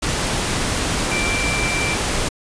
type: tone in noise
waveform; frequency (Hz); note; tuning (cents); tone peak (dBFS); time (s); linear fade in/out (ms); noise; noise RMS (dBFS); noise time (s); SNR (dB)
sine; 2349; D7; 0; -22; 1.11-1.95; 10; pink; -21; 0.02-2.29; -4
effects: resampled to 22050 Hz